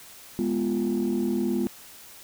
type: chord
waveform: sine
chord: F diminished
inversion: first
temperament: equal with one note detuned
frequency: 207.7 / 246.9 / 346.6 Hz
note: Ab3 / Cb4 / F4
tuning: 0 / 0 / -13 cents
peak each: -26 dBFS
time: 0.39-1.67 s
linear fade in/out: 0 ms
effects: tanh soft clip ceiling -18 dBFS + white hiss -47 dBFS RMS until 2.23 s